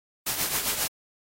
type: noise with tremolo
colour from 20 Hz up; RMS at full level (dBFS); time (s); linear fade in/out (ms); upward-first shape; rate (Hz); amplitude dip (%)
white; -25; 0.26-0.88; 10; triangle; 7.5; 65
effects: AAC 48 kbps